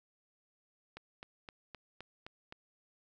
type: click train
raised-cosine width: 0.3 ms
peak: -30 dBFS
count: 7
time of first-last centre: 0.97-2.524 s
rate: 3.86 Hz
effects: none